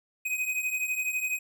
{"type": "beating tone pair", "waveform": "square", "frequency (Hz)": [2500, 2512], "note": ["D#7", "D#7"], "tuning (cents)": [8, 16], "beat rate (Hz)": 12, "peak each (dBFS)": [-34, -30], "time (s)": [0.25, 1.39], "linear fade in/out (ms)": 10, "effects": []}